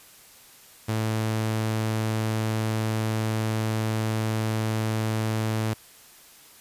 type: tone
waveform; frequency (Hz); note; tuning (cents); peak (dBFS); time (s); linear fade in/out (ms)
sawtooth; 110; A2; 0; -20; 0.88-5.74; 10
effects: white hiss -51 dBFS RMS until 6.6 s + resampled to 32000 Hz